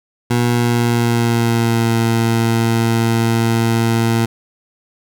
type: tone with pitch glide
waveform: 20% pulse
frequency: 120 to 114.85 Hz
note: B2 to A#2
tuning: -49 to -25 cents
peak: -8 dBFS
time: 0.3-4.26 s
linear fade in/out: 10 ms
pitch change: -76 cents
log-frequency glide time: 0.47-1.96 s
effects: none